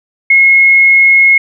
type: tone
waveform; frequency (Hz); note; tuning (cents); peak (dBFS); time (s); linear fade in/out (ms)
sine; 2166; C#7; -41; -3; 0.3-1.38; 5
effects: none